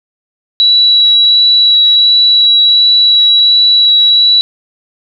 sine tone with vibrato, 3916 Hz, B7, 15 cents flat, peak -4 dBFS, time 0.6-4.41 s, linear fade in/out 0 ms, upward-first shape sine, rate 1.4 Hz, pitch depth 8 cents each way, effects none

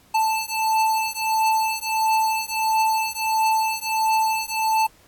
square beating tone pair, 880 / 881.5 Hz, A5 / A5, 0 / +3 cents, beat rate 1.5 Hz, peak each -23 dBFS, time 0.14-4.87 s, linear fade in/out 10 ms, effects pink hiss -55 dBFS RMS until 5.07 s + AAC 64 kbps

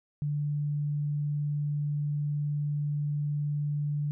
sine tone, 146.83 Hz, D3, in tune, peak -27 dBFS, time 0.22-4.11 s, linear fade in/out 0 ms, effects none

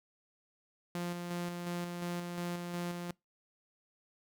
sawtooth tone with tremolo, 174.61 Hz, F3, in tune, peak -31 dBFS, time 0.95-3.11 s, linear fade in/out 2 ms, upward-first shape square, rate 2.8 Hz, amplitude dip 35%, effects noise-tail reverb RT60 0.2 s tail -25 dB re dry

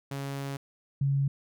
sawtooth / sine tone pair in turn, 138.59 / 138.59 Hz, C#3 / C#3, 0 / 0 cents, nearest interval unison, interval 0 cents, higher neither, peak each -29 / -23 dBFS, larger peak second, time 0.11-0.57 / 1.01-1.28 s, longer first, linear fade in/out 5 ms, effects none

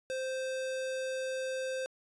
square tone, 522 Hz, C5, 4 cents flat, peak -34 dBFS, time 0.1-1.86 s, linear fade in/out 0 ms, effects resampled to 22050 Hz

